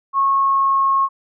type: tone with pitch glide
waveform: sine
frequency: 1094 to 1087.7 Hz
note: C#6 to C#6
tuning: -23 to -33 cents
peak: -13 dBFS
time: 0.13-1.09 s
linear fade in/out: 50 ms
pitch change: -10 cents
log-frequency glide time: 0.32-0.86 s
effects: none